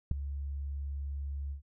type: tone with ADSR envelope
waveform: sine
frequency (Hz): 70.2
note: C#2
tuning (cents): +22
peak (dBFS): -19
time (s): 0.11-1.62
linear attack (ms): 4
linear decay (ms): 5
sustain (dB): -15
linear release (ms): 110
effects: none